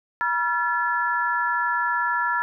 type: tone cluster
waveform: sine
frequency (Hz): 964 / 1368 / 1721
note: B5 / F6 / A6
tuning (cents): -42 / -36 / -39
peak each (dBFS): -25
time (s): 0.21-2.42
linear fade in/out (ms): 0
effects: none